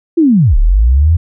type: linear two-way sweep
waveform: sine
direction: down then up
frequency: 349.2 to 32.7 to 87 Hz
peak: -5 dBFS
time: 0.17-1.17 s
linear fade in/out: 10 ms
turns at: 0.57 s
effects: none